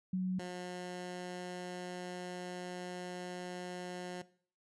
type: tone pair in turn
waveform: sine / 15% pulse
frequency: 185 / 179.73 Hz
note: F#3 / F3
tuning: 0 / +50 cents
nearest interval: minor second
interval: 50 cents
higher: first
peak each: -31 / -34 dBFS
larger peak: first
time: 0.13-0.39 / 0.39-4.22 s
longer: second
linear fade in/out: 5 ms
effects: noise-tail reverb RT60 0.5 s tail -19 dB re dry + resampled to 22050 Hz